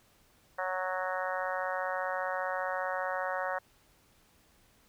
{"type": "harmonic tone", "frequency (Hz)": 185, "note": "F#3", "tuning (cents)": 0, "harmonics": [3, 4, 5, 6, 7, 8, 9, 10], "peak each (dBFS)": [-36, -38, -40, -39, -42, -40, -43, -41], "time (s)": [0.58, 3.59], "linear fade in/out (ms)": 10, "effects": ["pink hiss -65 dBFS RMS until 4.88 s"]}